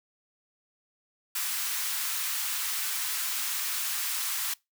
white high-pass noise, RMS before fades -31 dBFS, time 1.35-4.54 s, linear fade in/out 5 ms, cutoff 1000 Hz, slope 24 dB/octave, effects noise-tail reverb RT60 0.2 s tail -23 dB re dry

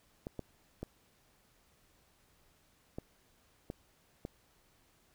clicks, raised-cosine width 2 ms, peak -26 dBFS, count 6, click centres 0.269 / 0.393 / 0.83 / 2.985 / 3.701 / 4.251 s, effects pink hiss -69 dBFS RMS until 5.14 s

